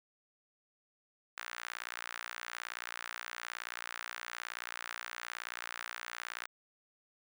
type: tone with high-pass filter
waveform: sawtooth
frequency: 58.9 Hz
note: A#1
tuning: 19 cents sharp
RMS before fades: -44 dBFS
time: 1.37-6.47 s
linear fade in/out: 5 ms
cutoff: 1500 Hz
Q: 1.9
effects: none